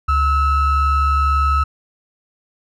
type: ring-modulated tone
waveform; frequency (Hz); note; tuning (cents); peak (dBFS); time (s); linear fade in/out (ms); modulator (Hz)
triangle; 683; F5; -39; -8; 0.08-1.64; 10; 612
effects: none